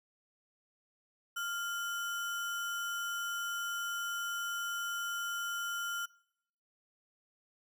sine tone with sample-and-hold, 1395 Hz, F6, 2 cents flat, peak -34 dBFS, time 1.36-6.06 s, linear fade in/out 10 ms, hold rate 4410 Hz, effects noise-tail reverb RT60 0.7 s tail -22 dB re dry

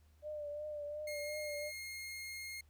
sine tone with vibrato, 595 Hz, D5, 22 cents sharp, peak -40 dBFS, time 0.22-1.72 s, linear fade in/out 50 ms, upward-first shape triangle, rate 2.8 Hz, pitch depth 42 cents each way
sawtooth tone, 2139 Hz, C7, 38 cents sharp, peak -40 dBFS, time 1.07-2.61 s, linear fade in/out 5 ms
effects added 76 Hz sine -63 dBFS peak until 2.69 s + pink hiss -75 dBFS RMS until 2.69 s

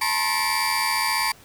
30% pulse tone cluster, 878 / 959 / 1069 / 2313 / 4701 Hz, A5 / A#5 / C6 / D7 / D8, -4 / +49 / +37 / -27 / +1 cents, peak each -25 dBFS, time 0.01-1.32 s, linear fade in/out 5 ms, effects pink hiss -50 dBFS RMS until 1.44 s

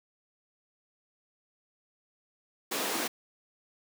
pink high-pass noise, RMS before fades -32 dBFS, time 2.71-3.08 s, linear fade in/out 10 ms, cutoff 250 Hz, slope 24 dB/octave, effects none

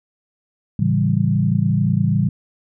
sine chord, A dominant seventh, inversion none, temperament equal, 110 / 138.59 / 164.81 / 196 Hz, A2 / C#3 / E3 / G3, 0 / 0 / 0 / 0 cents, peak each -20 dBFS, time 0.79-2.29 s, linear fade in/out 5 ms, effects none

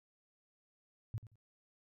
sine tone with echo, 110 Hz, A2, in tune, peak -35 dBFS, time 1.14-1.18 s, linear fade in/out 0 ms, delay 88 ms, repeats 2, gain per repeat -14 dB, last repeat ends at 1.356 s, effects MP3 96 kbps

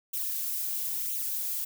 violet noise with flanger, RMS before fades -32 dBFS, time 0.13-1.65 s, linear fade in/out 10 ms, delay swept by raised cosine 0.3 to 5.4 ms, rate 1 Hz, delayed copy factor +0.75, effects none

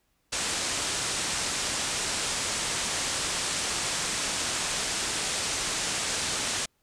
white low-pass noise, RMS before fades -30 dBFS, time 0.32-6.66 s, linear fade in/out 10 ms, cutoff 9000 Hz, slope 48 dB/octave, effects pink hiss -72 dBFS RMS until 6.82 s

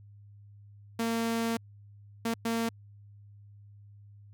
sawtooth tone bursts at uneven times, 229 Hz, A#3, 31 cents flat, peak -24 dBFS, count 3, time 0.99-1.57 / 2.25-2.34 / 2.45-2.69 s, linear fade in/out 5 ms, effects added 102 Hz sine -50 dBFS peak until 4.33 s

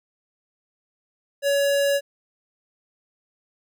square tone, 563 Hz, C#5, 27 cents sharp, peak -19 dBFS, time 1.42-2.01 s, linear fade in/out 50 ms, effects none

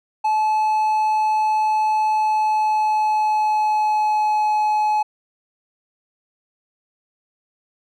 triangle tone with pitch glide, 862 to 850.6 Hz, A5 to G#5, -36 to +41 cents, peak -14 dBFS, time 0.24-5.03 s, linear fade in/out 10 ms, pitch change -23 cents, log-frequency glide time 2.12-4.47 s, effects none

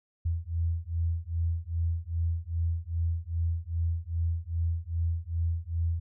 sine beating tone pair, 82.41 / 84.91 Hz, E2 / F2, 0 / -48 cents, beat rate 2.5 Hz, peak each -30 / -30 dBFS, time 0.25-6 s, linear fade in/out 10 ms, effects none

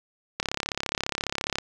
click train, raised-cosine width 0.2 ms, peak -9 dBFS, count 42, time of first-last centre 0.4-1.585 s, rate 34.6 Hz, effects none

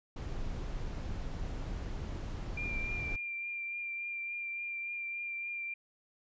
brown noise, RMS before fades -38 dBFS, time 0.16-3.16 s, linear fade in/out 5 ms
sine tone with vibrato, 2381 Hz, D7, 23 cents sharp, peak -36 dBFS, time 2.57-5.74 s, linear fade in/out 5 ms, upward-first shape triangle, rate 3.5 Hz, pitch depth 20 cents each way
effects resampled to 16000 Hz

